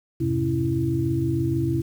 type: tone cluster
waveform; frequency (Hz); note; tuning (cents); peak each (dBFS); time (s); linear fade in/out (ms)
sine; 86.6 / 104 / 130.4 / 275.2 / 330.8; F2 / G#2 / C3 / C#4 / E4; -14 / +3 / -5 / -12 / +6; -32 / -32 / -24 / -32 / -24; 0.2-1.82; 10
effects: 8-bit